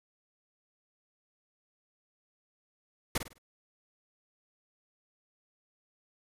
pink noise with echo, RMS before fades -29 dBFS, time 3.15-3.18 s, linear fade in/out 5 ms, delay 51 ms, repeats 4, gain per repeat -9 dB, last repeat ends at 3.384 s, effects resampled to 32000 Hz

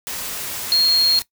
sine tone in noise, 4255 Hz, C8, 28 cents sharp, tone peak -12 dBFS, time 0.72-1.19 s, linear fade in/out 0 ms, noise white, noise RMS -28 dBFS, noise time 0.07-1.22 s, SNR +13 dB, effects noise-tail reverb RT60 0.1 s tail -18 dB re dry

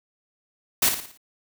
white noise with echo, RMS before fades -19 dBFS, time 0.82-0.89 s, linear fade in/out 5 ms, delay 57 ms, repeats 5, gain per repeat -7 dB, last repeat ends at 1.175 s, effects none

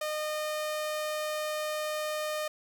sawtooth tone, 611 Hz, D#5, 32 cents flat, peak -27 dBFS, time 0.01-2.48 s, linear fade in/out 5 ms, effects none

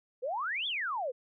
sine exponential two-way sweep, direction up then down, 466.2 to 3577 to 466.2 Hz, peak -31 dBFS, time 0.22-1.12 s, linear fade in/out 20 ms, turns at 0.67 s, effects none

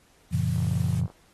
sine chord, Gb major seventh, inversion none, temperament equal with one note detuned, 92.5 / 116.54 / 138.59 / 170.63 Hz, Gb2 / Bb2 / Db3 / F3, 0 / 0 / 0 / -40 cents, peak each -28 dBFS, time 0.31-1.07 s, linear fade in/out 20 ms
white noise, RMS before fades -46 dBFS, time 0.32-1.01 s, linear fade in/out 10 ms
click train, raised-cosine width 1 ms, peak -33 dBFS, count 26, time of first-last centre 0.56-1.101 s, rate 46.2 Hz
effects pink hiss -61 dBFS RMS until 1.33 s + AAC 32 kbps

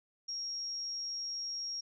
sine tone, 5588 Hz, F8, in tune, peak -36 dBFS, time 0.28-1.81 s, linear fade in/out 10 ms, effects none

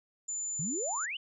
sine tone, 7060 Hz, A8, 5 cents sharp, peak -33 dBFS, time 0.28-1.06 s, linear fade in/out 10 ms
sine exponential sweep, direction up, 138.59 to 3121 Hz, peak -34 dBFS, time 0.59-1.17 s, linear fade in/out 5 ms
effects none

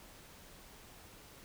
silence, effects pink hiss -56 dBFS RMS until 1.44 s

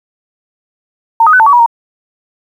sine tone with pitch steps, 912 / 1251 / 1502 / 891 / 1134 / 965 / 931 Hz, A#5 / D#6 / F#6 / A5 / C#6 / B5 / A#5, -38 / +9 / +26 / +22 / +39 / -40 / -2 cents, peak -3 dBFS, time 1.2-1.662 s, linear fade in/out 5 ms, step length 66 ms, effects 7-bit

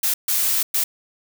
blue noise bursts at uneven times, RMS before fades -20 dBFS, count 3, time 0.03-0.14 / 0.28-0.63 / 0.74-0.84 s, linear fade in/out 5 ms, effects none

